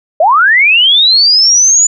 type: linear sweep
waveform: sine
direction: up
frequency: 587.3 to 7000 Hz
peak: -4 dBFS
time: 0.2-1.87 s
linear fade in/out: 5 ms
effects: none